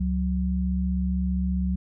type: tone pair together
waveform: sine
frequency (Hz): 69.23 / 184.5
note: C#2 / F#3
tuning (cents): -2 / -5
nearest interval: octave + perfect fourth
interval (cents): 1697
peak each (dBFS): -25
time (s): 0-1.76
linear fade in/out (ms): 10
effects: none